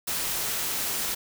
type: noise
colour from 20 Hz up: white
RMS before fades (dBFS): -29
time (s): 0.07-1.15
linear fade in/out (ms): 10
effects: none